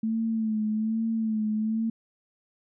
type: tone with vibrato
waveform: sine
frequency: 220 Hz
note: A3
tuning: in tune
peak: -24 dBFS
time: 0.03-1.9 s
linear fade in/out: 5 ms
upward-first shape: sine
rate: 1.2 Hz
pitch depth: 46 cents each way
effects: none